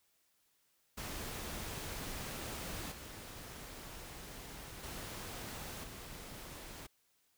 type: noise with level steps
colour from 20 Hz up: pink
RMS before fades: -43 / -49 / -45 / -49 dBFS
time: 0.97-6.87 s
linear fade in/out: 10 ms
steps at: 2.91 / 4.83 / 5.83 s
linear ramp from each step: 10 ms
effects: white hiss -75 dBFS RMS until 7.37 s